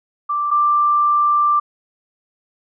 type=tone pair in turn; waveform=sine; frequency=1174.7 / 1180 Hz; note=D6 / D6; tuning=0 / +8 cents; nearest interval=unison; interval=8 cents; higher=second; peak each=-17 / -12 dBFS; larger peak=second; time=0.29-0.51 / 0.51-1.6 s; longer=second; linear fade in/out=10 ms; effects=none